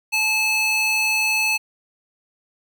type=tone with high-pass filter; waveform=square; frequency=866 Hz; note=A5; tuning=28 cents flat; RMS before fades=-20 dBFS; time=0.12-1.58 s; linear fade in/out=20 ms; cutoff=2100 Hz; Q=2.8; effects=none